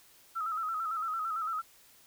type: tone with vibrato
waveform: sine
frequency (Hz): 1300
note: E6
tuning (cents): -24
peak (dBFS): -31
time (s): 0.35-1.62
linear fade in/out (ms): 20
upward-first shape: square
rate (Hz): 8.9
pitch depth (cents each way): 56
effects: white hiss -60 dBFS RMS until 2.06 s